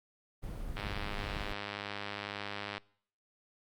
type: noise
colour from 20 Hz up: brown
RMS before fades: -40 dBFS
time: 0.42-1.54 s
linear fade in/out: 20 ms
type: click train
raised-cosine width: 0.3 ms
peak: -22 dBFS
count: 206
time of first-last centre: 0.77-2.78 s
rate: 102 Hz
effects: noise-tail reverb RT60 0.6 s tail -24 dB re dry + Opus 32 kbps